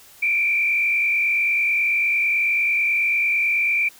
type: tone with frequency modulation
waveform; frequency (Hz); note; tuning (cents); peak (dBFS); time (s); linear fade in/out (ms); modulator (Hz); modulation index
sine; 2361; D7; +9; -17; 0.22-3.89; 10; 49.1; 1.4
effects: white hiss -48 dBFS RMS until 3.99 s